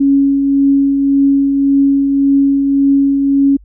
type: tone with tremolo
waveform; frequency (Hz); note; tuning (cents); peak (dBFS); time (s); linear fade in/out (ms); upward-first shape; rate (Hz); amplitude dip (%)
sine; 277.2; C#4; 0; -6; 0-3.57; 10; triangle; 1.8; 40
effects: added 50 Hz sine -38 dBFS peak until 3.64 s